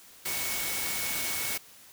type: tone in noise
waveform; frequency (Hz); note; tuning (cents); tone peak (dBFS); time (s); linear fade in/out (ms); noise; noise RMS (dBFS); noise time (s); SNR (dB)
sine; 2220; C#7; +2; -38; 0.25-1.58; 10; white; -32; 0.25-1.58; -9
effects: white hiss -53 dBFS RMS until 1.92 s